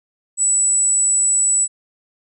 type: tone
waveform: sine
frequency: 7902 Hz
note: B8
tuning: in tune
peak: -13 dBFS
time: 0.37-1.68 s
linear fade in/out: 50 ms
effects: none